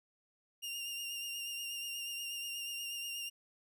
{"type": "tone with vibrato", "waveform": "sawtooth", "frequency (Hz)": 2804, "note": "F7", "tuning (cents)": 6, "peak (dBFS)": -36, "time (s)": [0.62, 3.3], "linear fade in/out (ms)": 20, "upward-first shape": "sine", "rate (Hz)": 8.3, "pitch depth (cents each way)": 26, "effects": []}